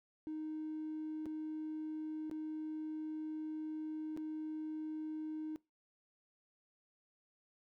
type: tone with dropouts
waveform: triangle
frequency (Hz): 310.9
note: D#4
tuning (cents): -1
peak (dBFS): -36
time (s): 0.27-5.56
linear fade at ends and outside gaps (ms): 0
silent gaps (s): 1.257-1.264 / 2.298-2.313 / 4.165-4.174
effects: noise-tail reverb RT60 0.2 s tail -23 dB re dry + tanh soft clip ceiling -36 dBFS